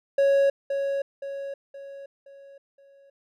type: tone with echo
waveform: triangle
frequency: 554 Hz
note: C#5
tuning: 1 cent flat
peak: -15 dBFS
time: 0.18-0.5 s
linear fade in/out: 5 ms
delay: 520 ms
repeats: 5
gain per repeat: -7 dB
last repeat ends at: 3.1 s
effects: none